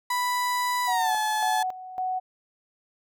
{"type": "tone with pitch glide", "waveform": "35% pulse", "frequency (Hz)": [987.8, 859.9], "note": ["B5", "A5"], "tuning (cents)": [0, -40], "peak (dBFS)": -22, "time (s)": [0.1, 1.63], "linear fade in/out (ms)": 5, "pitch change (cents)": -240, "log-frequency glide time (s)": [0.86, 1.12]}
{"type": "tone with tremolo", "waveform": "sine", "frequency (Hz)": 743, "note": "F#5", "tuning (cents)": 7, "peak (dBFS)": -25, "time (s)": [0.87, 2.2], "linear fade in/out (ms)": 20, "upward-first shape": "square", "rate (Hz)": 1.8, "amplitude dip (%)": 75}
{"effects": []}